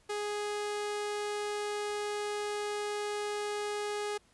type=tone; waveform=sawtooth; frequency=415.3 Hz; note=G#4; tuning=in tune; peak=-29 dBFS; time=0.09-4.18 s; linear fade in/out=10 ms; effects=pink hiss -66 dBFS RMS until 4.33 s + resampled to 24000 Hz